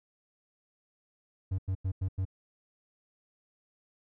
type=tone bursts; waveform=triangle; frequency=94.3 Hz; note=F#2; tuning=33 cents sharp; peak=-26 dBFS; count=5; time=1.51-2.253 s; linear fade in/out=10 ms; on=75 ms; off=92 ms; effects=none